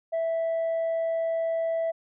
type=tone; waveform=sine; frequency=658 Hz; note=E5; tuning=3 cents flat; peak=-22 dBFS; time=0.12-1.92 s; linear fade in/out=20 ms; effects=tanh soft clip ceiling -23 dBFS